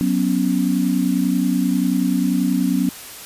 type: chord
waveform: sine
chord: F# suspended fourth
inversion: none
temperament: equal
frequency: 185 / 246.9 / 277.2 Hz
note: F#3 / B3 / C#4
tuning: 0 / 0 / 0 cents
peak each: -20 dBFS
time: 0.01-2.89 s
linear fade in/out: 0 ms
effects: white hiss -36 dBFS RMS until 3.25 s + resampled to 32000 Hz